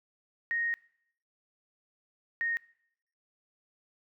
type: tone pair in turn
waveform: sine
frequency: 1864.7 / 1855.5 Hz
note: A#6 / A#6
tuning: 0 / -9 cents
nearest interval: unison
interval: 9 cents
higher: first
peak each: -28 dBFS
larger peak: neither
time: 0.51-0.74 / 2.41-2.57 s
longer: first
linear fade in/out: 0 ms
effects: noise-tail reverb RT60 0.7 s tail -22 dB re dry